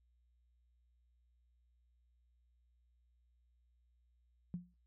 sine tone with exponential decay, 177.2 Hz, F3, 25 cents sharp, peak -35 dBFS, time 4.54-4.74 s, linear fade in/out 0 ms, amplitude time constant 42 ms, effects noise-tail reverb RT60 0.2 s tail -17 dB re dry + added 60 Hz sine -70 dBFS peak until 4.86 s

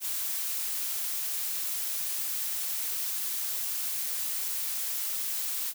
blue noise, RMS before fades -32 dBFS, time 0-5.74 s, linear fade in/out 50 ms, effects none

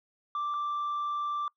sine tone pair in turn, 1174.7 / 1174.7 Hz, D6 / D6, 0 / 0 cents, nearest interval unison, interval 0 cents, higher neither, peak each -27 dBFS, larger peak neither, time 0.35-0.54 / 0.54-1.48 s, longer second, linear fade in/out 2 ms, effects noise-tail reverb RT60 0.1 s tail -24 dB re dry + tanh soft clip ceiling -28 dBFS

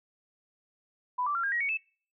sine tone with pitch steps, 994 / 1168.5 / 1373.6 / 1614.8 / 1898.2 / 2231 / 2623 Hz, B5 / D6 / F6 / G#6 / A#6 / C#7 / E7, +11 / -9 / -29 / -49 / +31 / +11 / -9 cents, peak -27 dBFS, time 1.18-1.775 s, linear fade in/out 10 ms, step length 85 ms, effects noise-tail reverb RT60 0.4 s tail -22 dB re dry

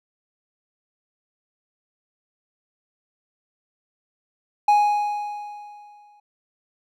triangle tone with exponential decay, 830 Hz, G#5, 1 cent flat, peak -10 dBFS, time 4.68-6.2 s, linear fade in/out 5 ms, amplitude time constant 330 ms, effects none

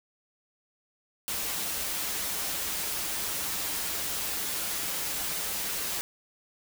white noise with comb filter, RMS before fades -32 dBFS, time 1.28-6.01 s, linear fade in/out 0 ms, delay 8.1 ms, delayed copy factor -0.6, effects none

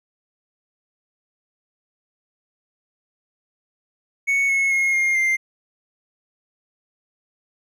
triangle tone with pitch steps, 2217 / 2186 / 2156 / 2127 / 2097 Hz, C#7 / C#7 / C#7 / C7 / C7, 0 / -25 / -49 / +28 / +3 cents, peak -15 dBFS, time 4.27-5.37 s, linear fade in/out 20 ms, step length 220 ms, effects none

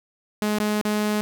sawtooth tone with dropouts, 210.7 Hz, G#3, 25 cents sharp, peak -17 dBFS, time 0.42-1.21 s, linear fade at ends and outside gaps 0 ms, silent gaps 0.586-0.6 / 0.813-0.851 s, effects none

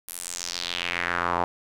sawtooth tone with band-pass filter sweep, 87.31 Hz, F2, in tune, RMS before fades -29 dBFS, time 0.08-1.44 s, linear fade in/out 0 ms, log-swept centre 12000 to 860 Hz, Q 2.7, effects none

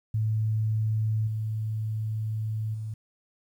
sine tone with level steps, 109.2 Hz, A2, 13 cents flat, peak -23 / -27 / -31 dBFS, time 0.14-2.94 s, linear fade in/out 5 ms, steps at 1.27 / 2.74 s, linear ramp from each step 5 ms, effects 10-bit

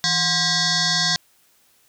sine tone with frequency modulation, 164.81 Hz, E3, in tune, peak -17 dBFS, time 0.04-1.16 s, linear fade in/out 0 ms, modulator 887 Hz, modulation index 6.4, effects white hiss -59 dBFS RMS until 1.88 s

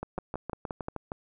two click trains, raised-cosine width 1 ms, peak -20 / -19 dBFS, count 8 / 5, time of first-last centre 0.03-1.119 / 0.18-0.884 s, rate 6.43 / 5.68 Hz, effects none

